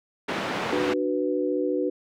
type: band-pass noise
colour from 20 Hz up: pink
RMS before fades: -29 dBFS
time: 0.28-0.94 s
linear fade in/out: 10 ms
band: 240 to 2700 Hz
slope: 12 dB/octave
type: chord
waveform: sine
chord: B minor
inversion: first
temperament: just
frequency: 296.3 / 370.4 / 493.9 Hz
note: D4 / F#4 / B4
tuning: +15 / +2 / 0 cents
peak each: -27 dBFS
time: 0.72-1.9 s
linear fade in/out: 10 ms
effects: none